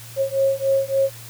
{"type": "beating tone pair", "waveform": "sine", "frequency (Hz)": [541, 544.5], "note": ["C#5", "C#5"], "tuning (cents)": [-42, -31], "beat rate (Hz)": 3.5, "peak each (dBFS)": -20, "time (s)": [0.16, 1.1], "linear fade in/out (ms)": 50, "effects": ["added 116 Hz sine -40 dBFS peak until 1.29 s", "white hiss -41 dBFS RMS until 1.29 s"]}